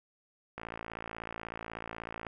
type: click train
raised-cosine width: 0.5 ms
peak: -24 dBFS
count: 96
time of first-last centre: 0.58-2.267 s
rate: 56.3 Hz
effects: none